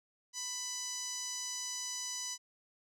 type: tone with band-pass filter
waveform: sawtooth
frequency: 995 Hz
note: B5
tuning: 13 cents sharp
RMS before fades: -40 dBFS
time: 0.33-2.38 s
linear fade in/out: 50 ms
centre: 6100 Hz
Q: 3.8
effects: none